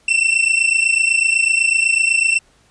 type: tone pair together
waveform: 45% pulse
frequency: 2678 / 2706 Hz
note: E7 / E7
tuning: +27 / +45 cents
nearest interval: unison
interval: 18 cents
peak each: -16 dBFS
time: 0.08-2.39 s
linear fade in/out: 5 ms
effects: pink hiss -55 dBFS RMS until 2.7 s + resampled to 22050 Hz